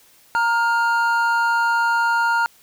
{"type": "tone pair together", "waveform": "triangle", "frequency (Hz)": [928, 1412], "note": ["A#5", "F6"], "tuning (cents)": [-8, 19], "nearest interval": "perfect fifth", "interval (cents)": 727, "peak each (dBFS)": -17, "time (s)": [0.35, 2.46], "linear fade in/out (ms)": 0, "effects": ["white hiss -53 dBFS RMS until 2.62 s"]}